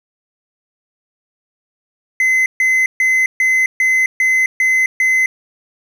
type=tone bursts; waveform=triangle; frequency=2047 Hz; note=C7; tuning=38 cents flat; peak=-9 dBFS; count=8; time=2.2-5.26 s; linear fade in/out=2 ms; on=260 ms; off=140 ms; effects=none